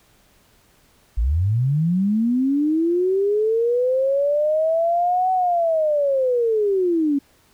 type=linear two-way sweep; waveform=sine; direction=up then down; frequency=49.23 to 752 to 273.4 Hz; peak=-16 dBFS; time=1.17-7.19 s; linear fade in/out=10 ms; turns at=5.32 s; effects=pink hiss -57 dBFS RMS until 7.53 s